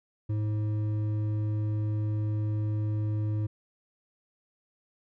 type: tone with hard clipping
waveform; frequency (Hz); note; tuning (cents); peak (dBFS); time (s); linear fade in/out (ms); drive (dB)
sine; 106.4; G#2; +42; -28; 0.29-3.47; 10; 7
effects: none